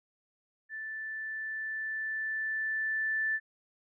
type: tone with level ramp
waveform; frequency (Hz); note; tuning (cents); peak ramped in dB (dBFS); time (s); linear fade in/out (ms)
sine; 1760; A6; 0; -37 to -27; 0.69-3.4; 50
effects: none